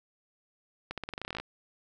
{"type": "accelerating click train", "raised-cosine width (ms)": 0.3, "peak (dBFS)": -20, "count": 15, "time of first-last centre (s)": [0.91, 1.4], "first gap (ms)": 67, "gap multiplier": 0.89, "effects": []}